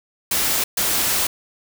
white noise bursts at uneven times, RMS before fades -20 dBFS, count 2, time 0.31-0.64 / 0.77-1.27 s, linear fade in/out 5 ms, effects none

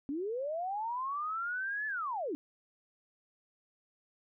sine linear two-way sweep, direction up then down, 265.2 to 1747 to 265.2 Hz, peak -33 dBFS, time 0.09-2.35 s, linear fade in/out 0 ms, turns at 1.87 s, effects none

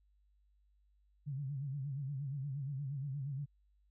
sine tone with vibrato, 138.59 Hz, C#3, in tune, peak -37 dBFS, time 1.26-3.46 s, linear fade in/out 20 ms, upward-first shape sine, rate 8.5 Hz, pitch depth 110 cents each way, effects added 50 Hz sine -68 dBFS peak until 3.9 s

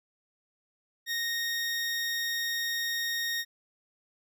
20% pulse tone, 1860 Hz, A#6, 4 cents flat, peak -24 dBFS, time 1.06-3.45 s, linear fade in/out 50 ms, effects none

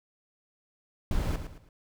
brown noise with echo, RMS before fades -28 dBFS, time 1.11-1.36 s, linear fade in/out 2 ms, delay 110 ms, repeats 3, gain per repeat -9 dB, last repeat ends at 1.69 s, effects none

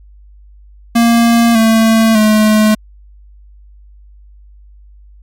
square tone with pitch steps, 233.1 / 223.7 / 214.7 Hz, A#3 / A3 / A3, 0 / +29 / -42 cents, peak -7 dBFS, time 0.95-2.75 s, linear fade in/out 10 ms, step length 600 ms, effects added 50 Hz sine -37 dBFS peak until 5.22 s + MP3 64 kbps

